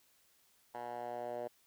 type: tone with band-pass filter sweep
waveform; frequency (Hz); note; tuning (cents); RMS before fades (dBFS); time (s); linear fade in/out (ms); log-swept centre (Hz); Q
10% pulse; 120.7; B2; -39; -42; 0.74-1.48; 10; 900 to 580; 3
effects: white hiss -70 dBFS RMS until 1.66 s